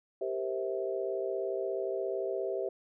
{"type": "chord", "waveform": "sine", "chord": "C dominant seventh", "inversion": "second", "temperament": "equal with one note detuned", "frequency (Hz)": [392, 466.2, 523.3, 650.9], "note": ["G4", "Bb4", "C5", "E5"], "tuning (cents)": [0, 0, 0, -22], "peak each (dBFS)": [-34, -40, -37, -37], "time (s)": [0.21, 2.69], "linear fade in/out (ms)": 5, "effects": []}